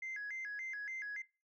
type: tone with vibrato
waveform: sine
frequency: 1864.7 Hz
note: A#6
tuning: in tune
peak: -39 dBFS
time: 0.02-1.22 s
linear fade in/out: 5 ms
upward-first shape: square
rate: 3.5 Hz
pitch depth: 190 cents each way
effects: noise-tail reverb RT60 0.3 s tail -21 dB re dry + tanh soft clip ceiling -37 dBFS